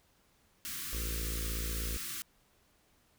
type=band-stop noise; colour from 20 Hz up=white; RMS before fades=-40 dBFS; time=0.65-2.22 s; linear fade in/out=0 ms; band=370 to 1100 Hz; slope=96 dB/octave
type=harmonic tone; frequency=56.2 Hz; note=A1; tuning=37 cents sharp; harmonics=1 / 2 / 3 / 4 / 5 / 6 / 7 / 8 / 9; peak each=-35 / -50 / -50 / -52 / -53 / -52 / -54 / -54 / -54 dBFS; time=0.93-1.97 s; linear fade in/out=0 ms
effects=pink hiss -69 dBFS RMS until 3.18 s